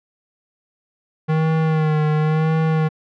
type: tone with vibrato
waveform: square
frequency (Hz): 156.2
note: D#3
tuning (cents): +7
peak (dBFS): -16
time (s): 1.28-2.89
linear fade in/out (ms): 20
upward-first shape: sine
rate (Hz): 0.95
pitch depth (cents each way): 38
effects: low-pass 2000 Hz 12 dB/octave